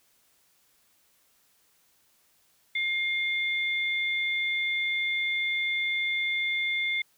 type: tone pair together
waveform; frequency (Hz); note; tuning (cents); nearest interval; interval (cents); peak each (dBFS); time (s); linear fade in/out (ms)
sine; 2126 / 3525; C7 / A7; +27 / +2; major sixth; 875; -26 / -33; 2.75-7.02; 5
effects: white hiss -66 dBFS RMS until 7.17 s